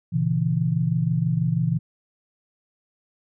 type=chord; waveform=sine; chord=A# diminished; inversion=none; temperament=equal with one note detuned; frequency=118.72 / 138.59 / 164.81 Hz; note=A#2 / C#3 / E3; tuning=+32 / 0 / 0 cents; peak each=-25 / -25 / -22 dBFS; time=0.12-1.79 s; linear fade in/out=20 ms; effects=none